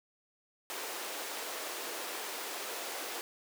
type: high-pass noise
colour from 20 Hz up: pink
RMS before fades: -40 dBFS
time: 0.7-3.21 s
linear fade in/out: 0 ms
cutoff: 370 Hz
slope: 24 dB/octave
effects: none